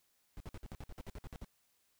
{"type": "noise bursts", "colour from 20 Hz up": "brown", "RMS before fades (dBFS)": -45, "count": 13, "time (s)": [0.37, 1.446], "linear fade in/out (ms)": 0, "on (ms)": 32, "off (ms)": 55, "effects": ["white hiss -75 dBFS RMS until 1.99 s"]}